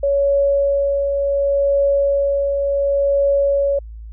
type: tone with tremolo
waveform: sine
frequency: 560 Hz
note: C#5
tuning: 18 cents sharp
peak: -12 dBFS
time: 0.03-3.79 s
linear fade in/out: 5 ms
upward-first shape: triangle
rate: 0.69 Hz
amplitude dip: 40%
effects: added 55 Hz sine -31 dBFS peak until 4.12 s